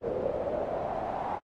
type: noise with band-pass filter sweep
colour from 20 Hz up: brown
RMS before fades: -32 dBFS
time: 0.01-1.4 s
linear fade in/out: 50 ms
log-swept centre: 480 to 840 Hz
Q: 5.9
effects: AAC 32 kbps